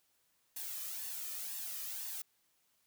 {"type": "noise with flanger", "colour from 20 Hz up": "blue", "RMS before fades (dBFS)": -42, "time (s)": [0.56, 2.22], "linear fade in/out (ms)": 5, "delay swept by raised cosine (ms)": [1.1, 1.68], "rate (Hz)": 2, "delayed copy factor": 0.55, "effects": ["white hiss -75 dBFS RMS until 2.86 s"]}